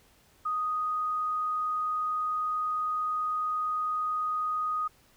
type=tone; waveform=sine; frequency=1244.5 Hz; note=D#6; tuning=in tune; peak=-27 dBFS; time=0.45-4.88 s; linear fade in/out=10 ms; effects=pink hiss -62 dBFS RMS until 5.16 s